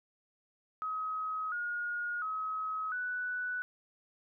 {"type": "tone with pitch steps", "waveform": "sine", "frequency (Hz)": [1270, 1435, 1276, 1485], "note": ["D#6", "F6", "D#6", "F#6"], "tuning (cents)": [35, 47, 43, 6], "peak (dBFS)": -33, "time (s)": [0.82, 3.62], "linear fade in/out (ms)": 0, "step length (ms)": 700, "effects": []}